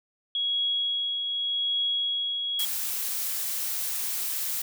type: tone with tremolo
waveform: sine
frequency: 3322 Hz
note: G#7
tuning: in tune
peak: -23 dBFS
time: 0.35-2.65 s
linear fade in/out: 2 ms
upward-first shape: triangle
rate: 0.85 Hz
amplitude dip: 40%
type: noise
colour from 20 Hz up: blue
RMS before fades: -30 dBFS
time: 2.59-4.62 s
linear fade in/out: 5 ms
effects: none